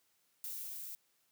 violet noise with level ramp, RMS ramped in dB -42 to -46 dBFS, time 0.44-0.95 s, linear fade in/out 0 ms, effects white hiss -75 dBFS RMS until 1.31 s + high-pass 80 Hz 12 dB/octave

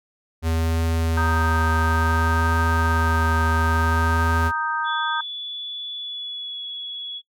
square tone with vibrato, 81.4 Hz, E2, 21 cents flat, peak -20 dBFS, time 0.42-4.52 s, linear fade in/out 50 ms, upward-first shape triangle, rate 0.58 Hz, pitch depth 17 cents each way
sine chord, Eb major, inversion second, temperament equal, 932.3 / 1244.5 / 1568 Hz, Bb5 / Eb6 / G6, 0 / 0 / 0 cents, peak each -26 dBFS, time 1.17-5.21 s, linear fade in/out 5 ms
sine tone with pitch glide, 3438 to 3371 Hz, A7 to G#7, -41 to +25 cents, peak -29 dBFS, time 4.84-7.22 s, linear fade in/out 50 ms, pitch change -34 cents, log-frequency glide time 5.95-6.63 s
effects noise-tail reverb RT60 0.1 s tail -24 dB re dry

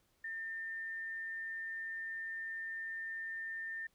sine tone with amplitude modulation, 1805 Hz, A6, 44 cents sharp, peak -38 dBFS, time 0.24-3.87 s, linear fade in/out 5 ms, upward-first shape sine, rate 177 Hz, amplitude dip 25%, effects pink hiss -75 dBFS RMS until 3.94 s

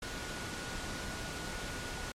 sine tone in noise, 1455 Hz, F#6, 29 cents flat, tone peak -47 dBFS, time 0.02-2.12 s, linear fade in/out 5 ms, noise pink, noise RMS -40 dBFS, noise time 0.02-2.12 s, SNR -10 dB, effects low-pass 8000 Hz 12 dB/octave + MP3 64 kbps

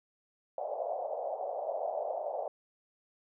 pink band-pass noise, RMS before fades -36 dBFS, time 0.58-2.48 s, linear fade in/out 2 ms, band 560 to 730 Hz, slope 48 dB/octave, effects none

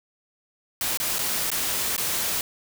white noise with dropouts, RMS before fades -26 dBFS, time 0.81-2.41 s, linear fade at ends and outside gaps 1 ms, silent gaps 0.973-1 / 1.184-1.19 / 1.503-1.516 / 1.965-1.979 s, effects none

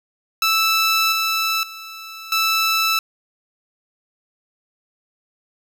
15% pulse tone with level steps, 1318.5 Hz, E6, in tune, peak -9 / -12 / -27 / -10 dBFS, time 0.42-2.99 s, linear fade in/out 2 ms, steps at 1.12 / 1.63 / 2.32 s, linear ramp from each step 2 ms, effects none

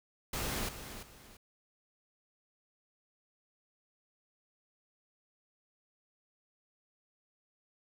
pink noise with echo, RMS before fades -36 dBFS, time 0.33-0.69 s, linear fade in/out 5 ms, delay 340 ms, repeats 2, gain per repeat -10 dB, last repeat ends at 1.37 s, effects none

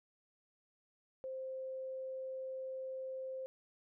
sine tone, 524 Hz, C5, 2 cents sharp, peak -40 dBFS, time 1.24-3.46 s, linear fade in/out 0 ms, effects none

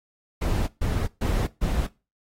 brown noise bursts, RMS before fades -24 dBFS, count 4, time 0.41-1.87 s, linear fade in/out 10 ms, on 260 ms, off 140 ms, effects noise-tail reverb RT60 0.3 s tail -21 dB re dry + AAC 48 kbps

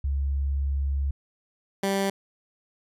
sine / 15% pulse tone pair in turn, 69.3 / 196.01 Hz, C#2 / G3, 0 / 0 cents, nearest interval octave + tritone, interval 1800 cents, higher second, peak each -23 / -17 dBFS, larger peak second, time 0.04-1.11 / 1.83-2.1 s, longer first, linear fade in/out 5 ms, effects resampled to 32000 Hz

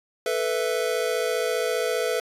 square chord, A suspended second, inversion none, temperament just, 440 / 495 / 660 Hz, A4 / B4 / E5, 0 / +4 / +2 cents, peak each -28 / -27 / -30 dBFS, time 0.26-2.2 s, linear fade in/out 2 ms, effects resampled to 32000 Hz

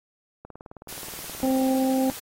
click train, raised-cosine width 1 ms, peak -27 dBFS, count 24, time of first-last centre 0.45-1.667 s, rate 18.9 Hz
white noise, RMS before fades -38 dBFS, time 0.88-2.2 s, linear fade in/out 10 ms
harmonic tone, 262.8 Hz, C4, 8 cents sharp, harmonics 1 / 2 / 3, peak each -21 / -27 / -31 dBFS, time 1.43-2.1 s, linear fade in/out 0 ms
effects AAC 48 kbps

